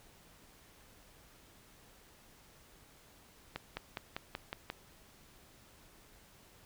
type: accelerating click train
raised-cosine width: 0.3 ms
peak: -22 dBFS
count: 7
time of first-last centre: 3.56-4.701 s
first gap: 210 ms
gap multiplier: 0.96
effects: pink hiss -61 dBFS RMS until 6.65 s